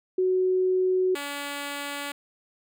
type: tone pair in turn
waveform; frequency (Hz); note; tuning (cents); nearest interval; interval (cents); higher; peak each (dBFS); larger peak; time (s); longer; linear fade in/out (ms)
sine / 5% pulse; 370.9 / 285.4; F#4 / D4; +4 / -49; perfect fourth; 453; first; -20; neither; 0.18-1.15 / 1.15-2.12; neither; 5
effects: none